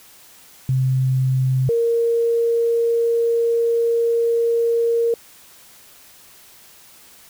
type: tone pair in turn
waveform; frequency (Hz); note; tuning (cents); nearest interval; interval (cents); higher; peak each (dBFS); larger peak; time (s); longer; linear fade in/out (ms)
sine; 130.5 / 465; C3 / A#4; -4 / -4; octave + minor seventh; 2200; second; -15; neither; 0.69-1.69 / 1.69-5.14; second; 2
effects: white hiss -47 dBFS RMS until 7.29 s